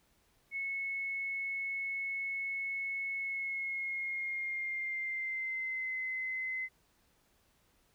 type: tone with pitch glide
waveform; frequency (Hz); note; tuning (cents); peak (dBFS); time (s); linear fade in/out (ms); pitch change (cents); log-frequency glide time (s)
sine; 2196 to 2049; C#7 to C7; -17 to -37; -34; 0.51-6.69; 50; -120; 3.16-5.96
effects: pink hiss -71 dBFS RMS until 7.94 s